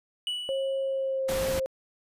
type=tone with exponential decay; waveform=triangle; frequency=2950 Hz; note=F#7; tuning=6 cents flat; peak=-25 dBFS; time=0.27-1.19 s; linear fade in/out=1 ms; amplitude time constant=200 ms
type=tone with pitch glide; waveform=sine; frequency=540 to 529.5 Hz; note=C#5 to C5; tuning=-45 to +21 cents; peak=-26 dBFS; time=0.49-1.66 s; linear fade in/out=0 ms; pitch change=-34 cents; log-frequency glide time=0.81-1.34 s
type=noise; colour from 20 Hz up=pink; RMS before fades=-33 dBFS; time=1.28-1.6 s; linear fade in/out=10 ms
effects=resampled to 32000 Hz